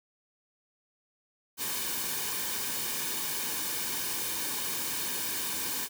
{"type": "noise with comb filter", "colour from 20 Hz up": "white", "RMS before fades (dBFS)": -33, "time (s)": [1.57, 5.89], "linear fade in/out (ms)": 50, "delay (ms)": 1.5, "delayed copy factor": -0.6, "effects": []}